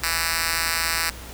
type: tone with high-pass filter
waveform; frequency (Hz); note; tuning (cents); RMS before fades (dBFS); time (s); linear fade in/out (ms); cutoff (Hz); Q
5% pulse; 164.9; E3; +1; -24; 0.03-1.1; 5; 1900; 0.55
effects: added 60 Hz sine -39 dBFS peak until 1.33 s + pink hiss -40 dBFS RMS until 1.33 s